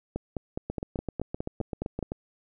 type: two click trains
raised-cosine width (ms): 2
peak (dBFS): -18 / -17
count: 12 / 10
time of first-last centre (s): 0.7-2.119 / 0.16-2.027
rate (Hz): 7.75 / 4.82
effects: none